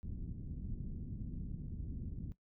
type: low-pass noise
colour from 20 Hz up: pink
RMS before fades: -43 dBFS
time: 0.03-2.32 s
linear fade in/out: 0 ms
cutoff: 240 Hz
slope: 24 dB/octave
effects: noise-tail reverb RT60 0.1 s tail -17 dB re dry